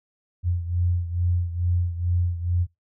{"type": "beating tone pair", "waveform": "sine", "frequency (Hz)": [87.31, 89.61], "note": ["F2", "F2"], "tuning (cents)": [0, 45], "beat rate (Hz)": 2.3, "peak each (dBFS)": [-22, -27], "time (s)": [0.43, 2.67], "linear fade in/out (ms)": 50, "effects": ["noise-tail reverb RT60 0.2 s tail -22 dB re dry"]}